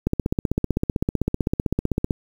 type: click train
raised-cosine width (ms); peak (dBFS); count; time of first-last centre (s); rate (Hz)
3; -7; 33; 0.07-2.108; 15.7
effects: 7-bit